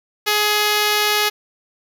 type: tone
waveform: 5% pulse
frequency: 419.6 Hz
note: G#4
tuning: 18 cents sharp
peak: -4 dBFS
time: 0.26-1.3 s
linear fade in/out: 20 ms
effects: none